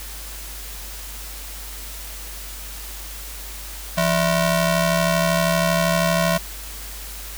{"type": "ring-modulated tone", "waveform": "sawtooth", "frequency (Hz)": 415.3, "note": "G#4", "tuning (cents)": 0, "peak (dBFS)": -10, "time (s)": [3.97, 6.38], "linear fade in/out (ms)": 10, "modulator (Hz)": 244, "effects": ["added 50 Hz sine -35 dBFS peak until 7.37 s", "white hiss -36 dBFS RMS until 7.37 s"]}